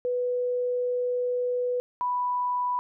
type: tone pair in turn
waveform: sine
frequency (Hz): 493.9 / 987.8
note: B4 / B5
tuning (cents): 0 / 0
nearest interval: octave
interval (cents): 1200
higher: second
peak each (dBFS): -24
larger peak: neither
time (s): 0.05-1.8 / 2.01-2.79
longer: first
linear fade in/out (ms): 0
effects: none